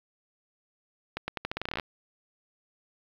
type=accelerating click train; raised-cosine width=0.3 ms; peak=-15 dBFS; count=15; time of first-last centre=1.17-1.798 s; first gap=110 ms; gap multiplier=0.84; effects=low-pass 5000 Hz 12 dB/octave + 8-bit